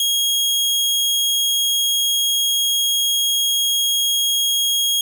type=tone; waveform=sawtooth; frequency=3279 Hz; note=G#7; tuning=23 cents flat; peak=-13 dBFS; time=0-5.01 s; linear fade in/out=2 ms; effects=none